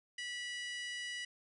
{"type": "harmonic tone with a mistuned harmonic", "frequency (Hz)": 977, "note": "B5", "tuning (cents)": -19, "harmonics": [2, 3, 4, 5, 6, 7, 8, 9, 10], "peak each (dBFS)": [-42, -44, -57, -52, -54, -61, -60, -56, -64], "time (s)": [0.18, 1.25], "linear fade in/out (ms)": 5, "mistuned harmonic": 9, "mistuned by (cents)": -16, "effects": []}